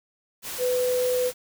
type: tone in noise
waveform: sine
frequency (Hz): 499.8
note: B4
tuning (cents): +21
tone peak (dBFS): -21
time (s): 0.58-1.32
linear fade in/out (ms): 50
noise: white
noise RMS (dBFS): -34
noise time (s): 0.42-1.34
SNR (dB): +10
effects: none